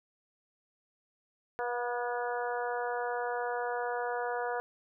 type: harmonic tone with a mistuned harmonic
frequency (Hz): 242.7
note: B3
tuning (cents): -30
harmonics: 2 / 3 / 4 / 5 / 6 / 7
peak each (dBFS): -35 / -36 / -39 / -44 / -40 / -44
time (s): 1.59-4.6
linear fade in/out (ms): 0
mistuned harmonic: 3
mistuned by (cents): -17
effects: none